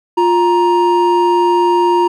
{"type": "tone pair together", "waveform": "triangle", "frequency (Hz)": [351.4, 938], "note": ["F4", "A#5"], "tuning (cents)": [11, 11], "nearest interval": "octave + perfect fourth", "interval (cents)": 1700, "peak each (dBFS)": -10, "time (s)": [0.17, 2.08], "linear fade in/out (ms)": 10, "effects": []}